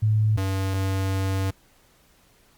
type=tone pair in turn; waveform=sine / square; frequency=107.8 / 96.04 Hz; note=A2 / G2; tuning=-35 / -35 cents; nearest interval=major second; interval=200 cents; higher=first; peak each=-17 / -23 dBFS; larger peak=first; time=0.02-0.37 / 0.37-1.51 s; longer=second; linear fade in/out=10 ms; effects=pink hiss -59 dBFS RMS until 2.57 s + Opus 48 kbps